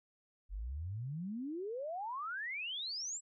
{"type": "exponential sweep", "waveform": "sine", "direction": "up", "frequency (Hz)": [43.65, 7902], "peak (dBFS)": -38, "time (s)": [0.49, 3.21], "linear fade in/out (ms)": 50, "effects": []}